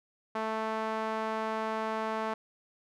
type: tone with band-pass filter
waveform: sawtooth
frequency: 220 Hz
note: A3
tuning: in tune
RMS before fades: -33 dBFS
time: 0.35-2.34 s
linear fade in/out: 5 ms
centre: 960 Hz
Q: 1.3
effects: none